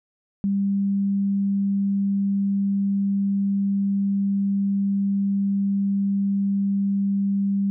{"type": "tone", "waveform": "sine", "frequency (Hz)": 198.2, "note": "G3", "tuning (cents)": 19, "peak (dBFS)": -19, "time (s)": [0.44, 7.7], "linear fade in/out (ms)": 0, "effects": []}